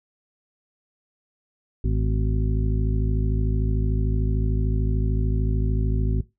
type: harmonic tone with a mistuned harmonic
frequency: 53.4 Hz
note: G#1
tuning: 49 cents sharp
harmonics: 1 / 2 / 3 / 4 / 5 / 7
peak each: -21 / -25 / -32 / -35 / -33 / -35 dBFS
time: 1.84-6.21 s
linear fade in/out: 5 ms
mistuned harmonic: 5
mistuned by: -63 cents
effects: noise-tail reverb RT60 0.2 s tail -18 dB re dry